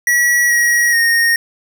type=tone with pitch steps; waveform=square; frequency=1930 / 1903 / 1855 Hz; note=B6 / A#6 / A#6; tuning=-40 / +35 / -9 cents; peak=-11 dBFS; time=0.07-1.36 s; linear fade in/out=2 ms; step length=430 ms; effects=none